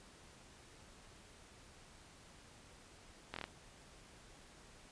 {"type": "slowing click train", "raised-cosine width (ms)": 0.3, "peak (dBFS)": -25, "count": 5, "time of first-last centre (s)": [3.34, 3.441], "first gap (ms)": 23, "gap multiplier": 1.06, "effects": ["pink hiss -60 dBFS RMS until 4.91 s", "resampled to 22050 Hz"]}